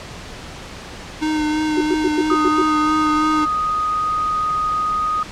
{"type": "tone with vibrato", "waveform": "square", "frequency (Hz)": 306.6, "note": "D#4", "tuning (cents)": -25, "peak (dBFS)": -18, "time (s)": [1.21, 3.46], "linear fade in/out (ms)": 20, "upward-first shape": "sine", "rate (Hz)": 3, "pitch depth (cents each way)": 20}
{"type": "tone bursts", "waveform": "sine", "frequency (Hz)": 365.5, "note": "F#4", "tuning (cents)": -21, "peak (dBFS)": -15, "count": 7, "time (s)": [1.77, 2.619], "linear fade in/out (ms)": 5, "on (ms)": 39, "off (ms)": 96}
{"type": "tone", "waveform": "sine", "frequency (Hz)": 1244.5, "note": "D#6", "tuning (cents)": 0, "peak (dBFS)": -17, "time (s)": [2.3, 5.23], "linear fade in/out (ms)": 2}
{"effects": ["pink hiss -34 dBFS RMS until 5.31 s", "low-pass 6000 Hz 12 dB/octave"]}